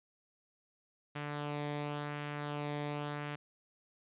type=tone with flanger; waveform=sawtooth; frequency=146.83 Hz; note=D3; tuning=in tune; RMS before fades=-39 dBFS; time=1.15-3.36 s; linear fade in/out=10 ms; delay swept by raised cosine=0.22 to 0.72 ms; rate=0.92 Hz; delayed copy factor=-0.5; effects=resampled to 8000 Hz